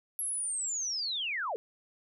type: linear sweep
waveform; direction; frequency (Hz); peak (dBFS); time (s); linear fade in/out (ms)
sine; down; 11350 to 394.9; -31; 0.19-1.56; 0
effects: none